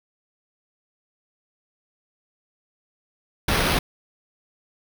pink noise with sample-and-hold, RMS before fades -21 dBFS, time 3.48-3.79 s, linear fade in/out 5 ms, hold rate 7350 Hz, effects none

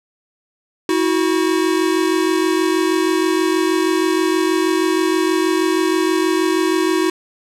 square tone pair together, 322.4 / 368.7 Hz, E4 / F#4, -38 / -6 cents, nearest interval major second, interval 232 cents, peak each -18 dBFS, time 0.89-7.1 s, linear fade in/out 2 ms, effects low-pass 11000 Hz 12 dB/octave

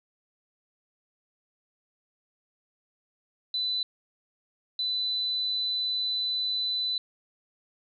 sine tone bursts at uneven times, 3999 Hz, B7, 21 cents sharp, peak -26 dBFS, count 2, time 3.54-3.83 / 4.79-6.98 s, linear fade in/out 2 ms, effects none

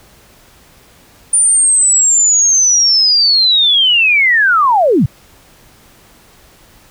sine linear sweep, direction down, 9310 to 98 Hz, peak -7 dBFS, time 1.33-5.06 s, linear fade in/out 5 ms, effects pink hiss -45 dBFS RMS until 6.9 s

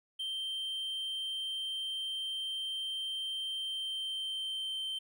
triangle tone with pitch glide, 3136 to 3116 Hz, G7 to G7, 0 to -11 cents, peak -33 dBFS, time 0.19-4.99 s, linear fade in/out 10 ms, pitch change -11 cents, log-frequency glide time 3.56-4.81 s, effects none

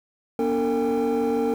triangle tone cluster, 241.2 / 287.2 / 454 / 803 Hz, B3 / D4 / A#4 / G5, -41 / -39 / -46 / +41 cents, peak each -23 / -25 / -20 / -28 dBFS, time 0.39-1.54 s, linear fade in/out 2 ms, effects tanh soft clip ceiling -14 dBFS + 8-bit

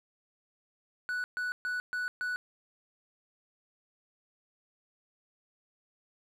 triangle tone bursts, 1480 Hz, F#6, in tune, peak -29 dBFS, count 5, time 1.09-2.36 s, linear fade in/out 0 ms, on 150 ms, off 130 ms, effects none

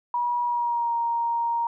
sine tone with pitch glide, 964 to 934.9 Hz, B5 to A#5, -42 to +5 cents, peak -22 dBFS, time 0.14-1.67 s, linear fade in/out 2 ms, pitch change -53 cents, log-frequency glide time 0.44-0.94 s, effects none

